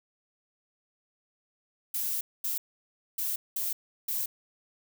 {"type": "noise bursts at uneven times", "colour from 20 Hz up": "violet", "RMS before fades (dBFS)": -31, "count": 5, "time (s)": [[1.94, 2.21], [2.44, 2.58], [3.18, 3.36], [3.56, 3.73], [4.08, 4.26]], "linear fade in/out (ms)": 5, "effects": []}